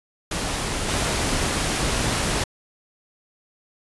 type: noise with level steps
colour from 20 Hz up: pink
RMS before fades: -26 / -23 dBFS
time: 0.31-2.44 s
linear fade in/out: 5 ms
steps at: 0.88 s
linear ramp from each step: 5 ms
effects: resampled to 24000 Hz